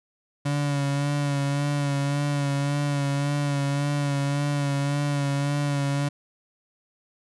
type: tone with vibrato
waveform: 35% pulse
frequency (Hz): 142.5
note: C#3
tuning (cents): +48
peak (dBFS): -21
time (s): 0.45-6.09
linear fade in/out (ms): 10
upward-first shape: sine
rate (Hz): 1.8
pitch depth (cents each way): 31
effects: resampled to 24000 Hz